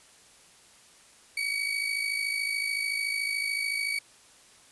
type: tone with amplitude modulation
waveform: 35% pulse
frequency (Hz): 2262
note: C#7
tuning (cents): +34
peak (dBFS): -23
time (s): 1.37-3.99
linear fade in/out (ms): 5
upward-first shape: sine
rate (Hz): 53.7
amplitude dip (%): 60
effects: white hiss -56 dBFS RMS until 4.71 s + resampled to 24000 Hz